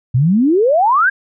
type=exponential sweep; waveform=sine; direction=up; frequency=116.54 to 1661.2 Hz; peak=-9 dBFS; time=0.14-1.1 s; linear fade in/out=10 ms; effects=none